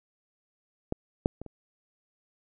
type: clicks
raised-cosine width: 2 ms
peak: -15 / -9 / -25 / -29 dBFS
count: 4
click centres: 0.924 / 1.259 / 1.416 / 1.463 s
effects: none